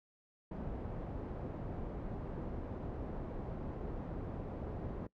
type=low-pass noise; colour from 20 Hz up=pink; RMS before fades=-42 dBFS; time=0.51-5.07 s; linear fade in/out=5 ms; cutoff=630 Hz; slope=12 dB/octave; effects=noise-tail reverb RT60 0.1 s tail -22 dB re dry